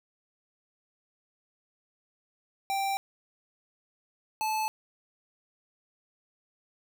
square tone pair in turn, 784 / 869 Hz, G5 / A5, 0 / -22 cents, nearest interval major second, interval 178 cents, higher second, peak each -28 dBFS, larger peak neither, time 2.7-2.97 / 4.41-4.68 s, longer neither, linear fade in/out 0 ms, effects none

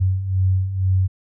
sine beating tone pair, 92.5 / 94.6 Hz, F#2 / F#2, 0 / +39 cents, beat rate 2.1 Hz, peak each -23 / -17 dBFS, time 0-1.08 s, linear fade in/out 20 ms, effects none

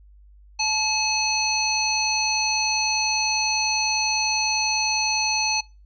harmonic tone with a mistuned harmonic, 865 Hz, A5, 30 cents flat, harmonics 1 / 3 / 5 / 7, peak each -27 / -26 / -25 / -27 dBFS, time 0.59-5.61 s, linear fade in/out 10 ms, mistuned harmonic 3, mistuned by -18 cents, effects noise-tail reverb RT60 0.3 s tail -24 dB re dry + added 50 Hz sine -47 dBFS peak until 5.85 s

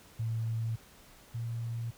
sine tone pair in turn, 113.2 / 116.38 Hz, A2 / A#2, +50 / -2 cents, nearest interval unison, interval 48 cents, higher second, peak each -30 / -33 dBFS, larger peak first, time 0.19-0.76 / 1.34-1.91 s, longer neither, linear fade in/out 10 ms, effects pink hiss -57 dBFS RMS until 1.97 s

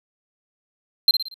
triangle tone with echo, 4143 Hz, C8, 18 cents flat, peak -9 dBFS, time 1.08-1.11 s, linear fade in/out 2 ms, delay 58 ms, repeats 4, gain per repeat -7 dB, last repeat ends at 1.342 s, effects none

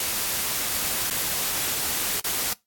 white noise with dropouts, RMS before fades -26 dBFS, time 0-2.53 s, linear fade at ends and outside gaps 2 ms, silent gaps 1.101-1.108 / 2.2-2.243 s, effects noise-tail reverb RT60 0.2 s tail -21 dB re dry + AAC 64 kbps

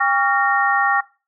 sine tone cluster, 801 / 1128 / 1383 / 1851 Hz, G5 / C#6 / F6 / A#6, +37 / +30 / -17 / -13 cents, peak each -20 dBFS, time 0-1.01 s, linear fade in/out 10 ms, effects noise-tail reverb RT60 0.3 s tail -19 dB re dry

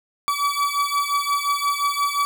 40% pulse beating tone pair, 1143 / 1148.7 Hz, D6 / D6, -47 / -39 cents, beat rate 5.7 Hz, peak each -22 / -22 dBFS, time 0.28-2.25 s, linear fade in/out 0 ms, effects none

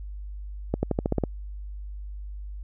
accelerating click train, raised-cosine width 2 ms, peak -10 dBFS, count 8, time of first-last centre 0.74-1.237 s, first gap 90 ms, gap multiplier 0.92, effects added 50 Hz sine -34 dBFS peak until 2.63 s

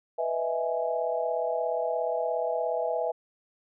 sine chord, E major seventh, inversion second, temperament equal, 493.9 / 622.3 / 659.3 / 830.6 Hz, B4 / D#5 / E5 / G#5, 0 / 0 / 0 / 0 cents, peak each -31 / -34 / -29 / -34 dBFS, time 0.18-3.12 s, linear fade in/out 10 ms, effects none

